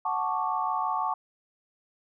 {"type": "chord", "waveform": "sine", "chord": "D major seventh", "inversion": "first", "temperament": "equal", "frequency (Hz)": [740, 880, 1108.7, 1174.7], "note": ["F#5", "A5", "C#6", "D6"], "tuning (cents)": [0, 0, 0, 0], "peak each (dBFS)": [-32, -30, -30, -34], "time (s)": [0.05, 1.14], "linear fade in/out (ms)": 5, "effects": []}